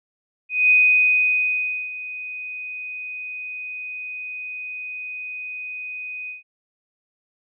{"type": "tone with ADSR envelope", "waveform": "sine", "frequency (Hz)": 2496, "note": "D#7", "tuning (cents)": 5, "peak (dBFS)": -11, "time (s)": [0.49, 6.43], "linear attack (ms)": 210, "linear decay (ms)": 1200, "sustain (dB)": -18, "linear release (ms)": 140, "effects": []}